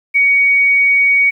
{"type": "tone", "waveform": "sine", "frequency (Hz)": 2245, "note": "C#7", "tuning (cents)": 21, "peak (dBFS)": -8, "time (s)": [0.14, 1.31], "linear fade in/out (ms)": 20, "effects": ["8-bit"]}